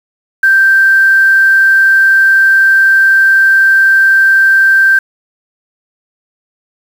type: tone with quantisation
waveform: sine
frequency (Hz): 1568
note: G6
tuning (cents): 0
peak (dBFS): -4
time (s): 0.43-4.99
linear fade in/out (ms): 5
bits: 5
effects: none

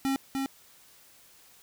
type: tone with echo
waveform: square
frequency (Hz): 270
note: C#4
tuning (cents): -45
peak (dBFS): -26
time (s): 0.05-0.16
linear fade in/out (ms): 0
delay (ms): 300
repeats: 1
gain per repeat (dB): -3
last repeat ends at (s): 0.46
effects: white hiss -57 dBFS RMS until 1.62 s

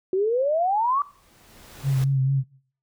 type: exponential sweep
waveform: sine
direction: up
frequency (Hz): 364.3 to 1174.7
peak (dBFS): -19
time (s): 0.13-1.02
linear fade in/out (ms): 2
type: noise with exponential growth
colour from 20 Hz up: pink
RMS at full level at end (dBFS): -37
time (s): 0.56-2.04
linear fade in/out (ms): 0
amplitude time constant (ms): 320
type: tone with vibrato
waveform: sine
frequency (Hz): 134.7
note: C#3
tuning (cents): -49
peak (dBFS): -18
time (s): 1.83-2.44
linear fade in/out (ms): 50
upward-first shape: sine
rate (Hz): 4.5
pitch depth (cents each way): 40
effects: noise-tail reverb RT60 0.5 s tail -20 dB re dry

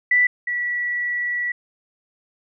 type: tone pair in turn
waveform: sine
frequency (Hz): 1975.5 / 1946.1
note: B6 / B6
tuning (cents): 0 / -26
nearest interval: unison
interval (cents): 26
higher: first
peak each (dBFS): -13 / -21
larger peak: first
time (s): 0.11-0.27 / 0.47-1.52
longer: second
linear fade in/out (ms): 5
effects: none

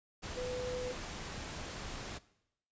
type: tone in noise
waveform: sine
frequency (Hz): 500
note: B4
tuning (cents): +21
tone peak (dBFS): -36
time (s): 0.36-0.93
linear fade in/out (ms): 20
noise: pink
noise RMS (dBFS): -43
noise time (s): 0.22-2.19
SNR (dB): +4
effects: noise-tail reverb RT60 0.8 s tail -19 dB re dry + resampled to 16000 Hz

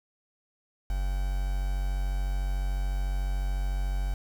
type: tone with quantisation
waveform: triangle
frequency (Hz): 46.92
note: F#1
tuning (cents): +25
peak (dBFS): -24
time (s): 0.9-4.14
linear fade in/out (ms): 0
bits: 7
effects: none

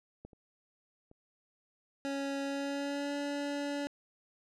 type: clicks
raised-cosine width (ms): 2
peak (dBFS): -33 / -43 / -43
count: 3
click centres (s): 0.25 / 0.332 / 1.114
type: tone with pitch glide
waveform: 25% pulse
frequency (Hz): 277.2 to 286.3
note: C#4 to D4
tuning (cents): 0 to -44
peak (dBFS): -30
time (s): 2.05-3.87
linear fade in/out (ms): 0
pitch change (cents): +56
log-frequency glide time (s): 2.43-3.15
effects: low-pass 7000 Hz 12 dB/octave

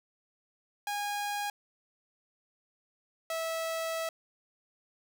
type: tone pair in turn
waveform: sawtooth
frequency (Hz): 820 / 652.2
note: G#5 / E5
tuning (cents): -22 / -19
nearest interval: major third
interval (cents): 397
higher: first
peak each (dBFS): -28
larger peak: neither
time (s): 0.87-1.5 / 3.3-4.09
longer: second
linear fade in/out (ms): 2
effects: none

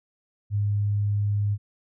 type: tone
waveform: sine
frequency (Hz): 102.7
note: G#2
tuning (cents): -19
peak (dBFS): -21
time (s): 0.5-1.58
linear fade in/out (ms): 50
effects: none

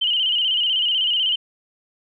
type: tone with vibrato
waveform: sine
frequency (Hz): 2990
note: F#7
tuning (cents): +17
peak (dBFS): -17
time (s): 0.01-1.36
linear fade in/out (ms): 10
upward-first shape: square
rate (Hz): 16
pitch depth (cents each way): 59
effects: none

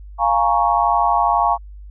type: chord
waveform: sine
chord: Bb minor seventh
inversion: second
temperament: equal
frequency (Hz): 698.5 / 830.6 / 932.3 / 1108.7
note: F5 / Ab5 / Bb5 / Db6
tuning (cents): 0 / 0 / 0 / 0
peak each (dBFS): -19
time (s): 0.18-1.58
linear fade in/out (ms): 50
effects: added 50 Hz sine -34 dBFS peak until 1.9 s

